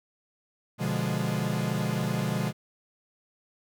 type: chord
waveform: 45% pulse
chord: B diminished seventh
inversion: none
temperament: equal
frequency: 123.47 / 146.83 / 174.61 / 207.7 Hz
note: B2 / D3 / F3 / Ab3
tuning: 0 / 0 / 0 / 0 cents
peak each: -32 dBFS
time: 0.78-2.53 s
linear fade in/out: 50 ms
effects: none